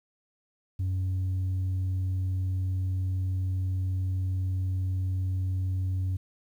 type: tone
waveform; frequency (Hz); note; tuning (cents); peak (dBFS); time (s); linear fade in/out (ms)
sine; 93.2; F#2; +13; -23; 0.79-6.17; 10
effects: tanh soft clip ceiling -25 dBFS + 10-bit